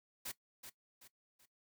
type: noise with echo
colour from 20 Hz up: white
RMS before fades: -43 dBFS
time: 0.25-0.32 s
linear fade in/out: 10 ms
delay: 380 ms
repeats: 3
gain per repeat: -8 dB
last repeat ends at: 1.46 s
effects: noise-tail reverb RT60 0.1 s tail -17 dB re dry